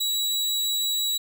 sawtooth tone, 3898 Hz, B7, 23 cents flat, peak -20 dBFS, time 0-1.18 s, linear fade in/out 10 ms, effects none

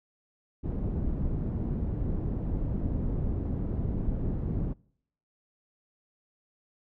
pink low-pass noise, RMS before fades -30 dBFS, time 0.63-4.74 s, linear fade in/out 20 ms, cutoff 270 Hz, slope 12 dB/octave, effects noise-tail reverb RT60 0.7 s tail -26 dB re dry

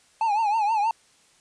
triangle tone with vibrato, 860 Hz, A5, 40 cents flat, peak -18 dBFS, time 0.21-0.91 s, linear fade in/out 2 ms, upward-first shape triangle, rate 6.3 Hz, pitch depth 130 cents each way, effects white hiss -59 dBFS RMS until 1.4 s + resampled to 22050 Hz

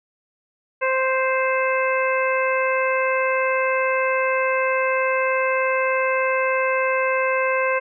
harmonic tone, 523.3 Hz, C5, in tune, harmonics 1 / 2 / 3 / 4 / 5, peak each -21 / -24 / -26 / -27 / -28 dBFS, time 0.81-7.8 s, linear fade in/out 20 ms, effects none

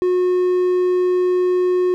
triangle tone, 362.8 Hz, F#4, 34 cents flat, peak -12 dBFS, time 0.02-1.94 s, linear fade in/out 0 ms, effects none

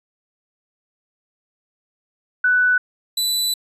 sine / sawtooth tone pair in turn, 1490 / 3978 Hz, F#6 / B7, +12 / +12 cents, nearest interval octave + perfect fourth, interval 1700 cents, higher second, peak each -13 / -15 dBFS, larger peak first, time 2.44-2.78 / 3.17-3.54 s, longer second, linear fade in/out 5 ms, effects resampled to 32000 Hz

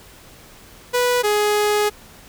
sawtooth tone pair in turn, 491.6 / 417.8 Hz, B4 / G#4, -8 / +10 cents, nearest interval minor third, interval 282 cents, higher first, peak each -12 dBFS, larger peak neither, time 0.93-1.23 / 1.23-1.9 s, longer second, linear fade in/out 20 ms, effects pink hiss -45 dBFS RMS until 2.28 s

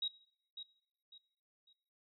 sine tone with echo, 3814 Hz, A#7, 39 cents sharp, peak -34 dBFS, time 0.02-0.08 s, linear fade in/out 5 ms, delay 550 ms, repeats 3, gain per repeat -10 dB, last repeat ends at 1.73 s, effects noise-tail reverb RT60 0.7 s tail -21 dB re dry

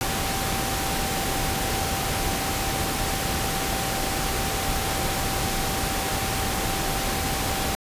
sine tone in noise, 778 Hz, G5, 13 cents flat, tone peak -32 dBFS, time 0.01-7.75 s, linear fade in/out 0 ms, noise pink, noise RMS -26 dBFS, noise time 0.01-7.75 s, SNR -9 dB, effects resampled to 32000 Hz

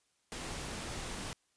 pink noise, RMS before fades -41 dBFS, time 0.32-1.33 s, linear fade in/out 0 ms, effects white hiss -75 dBFS RMS until 1.56 s + resampled to 22050 Hz

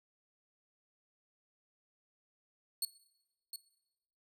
20% pulse tone with echo, 4368 Hz, C#8, 26 cents flat, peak -26 dBFS, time 2.82-2.85 s, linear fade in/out 2 ms, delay 710 ms, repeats 1, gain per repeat -9 dB, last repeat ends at 3.56 s, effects noise-tail reverb RT60 0.9 s tail -19 dB re dry

